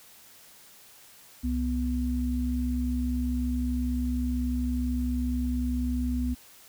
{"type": "tone pair together", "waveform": "sine", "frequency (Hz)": [65.43, 247.2], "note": ["C2", "B3"], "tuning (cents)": [1, 2], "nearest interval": "octave + major seventh", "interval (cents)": 2301, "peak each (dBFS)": -28, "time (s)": [1.43, 6.35], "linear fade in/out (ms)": 20, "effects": ["white hiss -53 dBFS RMS until 6.68 s"]}